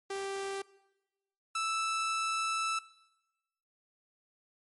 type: tone pair in turn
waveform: sawtooth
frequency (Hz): 392 / 1318.5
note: G4 / E6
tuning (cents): 0 / 0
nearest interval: octave + major sixth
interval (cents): 2100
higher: second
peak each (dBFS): -31 / -27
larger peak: second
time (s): 0.1-0.62 / 1.55-2.79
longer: second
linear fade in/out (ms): 5
effects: noise-tail reverb RT60 1.0 s tail -20 dB re dry + MP3 48 kbps